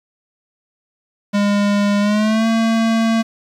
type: tone with pitch glide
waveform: square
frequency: 203.6 to 225.9 Hz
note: G#3 to A3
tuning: -34 to +46 cents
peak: -14 dBFS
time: 1.33-3.23 s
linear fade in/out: 20 ms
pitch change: +180 cents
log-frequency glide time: 2-2.47 s
effects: low-pass 6000 Hz 12 dB/octave + 7-bit